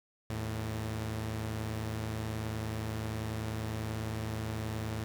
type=tone pair together; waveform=sawtooth; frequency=79.63 / 110.1 Hz; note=D#2 / A2; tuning=+41 / +2 cents; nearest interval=tritone; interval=561 cents; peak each=-37 / -31 dBFS; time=0.3-5.04 s; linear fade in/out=0 ms; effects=9-bit